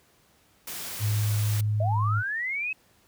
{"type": "noise", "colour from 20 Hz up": "white", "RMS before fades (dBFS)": -36, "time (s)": [0.67, 1.61], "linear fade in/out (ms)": 5}
{"type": "tone", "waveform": "sine", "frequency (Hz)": 105.8, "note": "G#2", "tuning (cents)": 33, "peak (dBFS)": -22, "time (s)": [0.99, 2.23], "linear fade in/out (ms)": 50}
{"type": "linear sweep", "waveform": "sine", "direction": "up", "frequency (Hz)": [597, 2600], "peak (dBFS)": -27, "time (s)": [1.8, 2.73], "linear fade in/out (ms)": 5}
{"effects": ["pink hiss -62 dBFS RMS until 3.07 s", "high-pass 60 Hz 12 dB/octave"]}